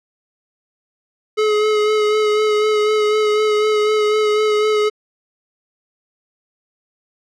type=tone with vibrato; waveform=square; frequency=425.6 Hz; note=G#4; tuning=42 cents sharp; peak=-14 dBFS; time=1.37-4.9 s; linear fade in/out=20 ms; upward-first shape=sine; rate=4 Hz; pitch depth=20 cents each way; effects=low-pass 5000 Hz 12 dB/octave